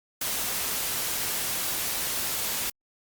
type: noise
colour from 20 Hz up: white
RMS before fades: -29 dBFS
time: 0.21-2.7 s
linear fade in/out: 5 ms
effects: Opus 48 kbps